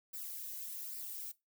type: noise with flanger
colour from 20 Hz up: violet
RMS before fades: -44 dBFS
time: 0.13-1.32 s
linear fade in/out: 10 ms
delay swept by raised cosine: 0.3 to 2.2 ms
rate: 1.2 Hz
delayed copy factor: -0.55
effects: noise-tail reverb RT60 0.2 s tail -19 dB re dry